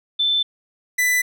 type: tone pair in turn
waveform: sine / 45% pulse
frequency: 3532 / 1991.3 Hz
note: A7 / B6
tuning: +6 / +14 cents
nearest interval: minor seventh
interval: 992 cents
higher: first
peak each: -16 dBFS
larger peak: neither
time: 0.19-0.43 / 0.98-1.22 s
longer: neither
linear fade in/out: 10 ms
effects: none